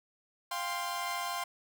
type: chord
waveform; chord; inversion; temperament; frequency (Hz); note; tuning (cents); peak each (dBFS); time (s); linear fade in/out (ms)
sawtooth; F suspended second; none; equal with one note detuned; 698.5 / 791.3 / 1046.5; F5 / G5 / C6; 0 / +16 / 0; -35 / -37 / -32; 0.51-1.44; 5
effects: 9-bit